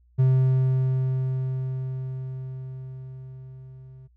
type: tone with level ramp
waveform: triangle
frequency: 130.4 Hz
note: C3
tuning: 5 cents flat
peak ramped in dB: -13 to -41 dBFS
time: 0.18-4.08 s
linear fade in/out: 20 ms
effects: added 60 Hz sine -56 dBFS peak until 4.16 s